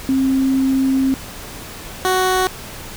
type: tone pair in turn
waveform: sine / 15% pulse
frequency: 266.1 / 371.7 Hz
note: C4 / F#4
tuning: +29 / +8 cents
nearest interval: tritone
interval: 579 cents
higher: second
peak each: -13 / -8 dBFS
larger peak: second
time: 0.09-1.14 / 2.05-2.47 s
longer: first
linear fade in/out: 0 ms
effects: pink hiss -33 dBFS RMS until 2.96 s